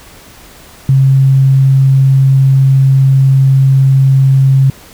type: tone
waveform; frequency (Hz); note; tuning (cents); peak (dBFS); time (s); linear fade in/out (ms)
sine; 134.6; C3; +49; -4; 0.89-4.7; 2
effects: pink hiss -37 dBFS RMS until 4.93 s